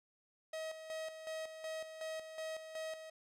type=tone with tremolo; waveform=45% pulse; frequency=636 Hz; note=D#5; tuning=38 cents sharp; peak=-40 dBFS; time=0.53-3.1 s; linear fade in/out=5 ms; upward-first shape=square; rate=2.7 Hz; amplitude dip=60%; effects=low-pass 10000 Hz 12 dB/octave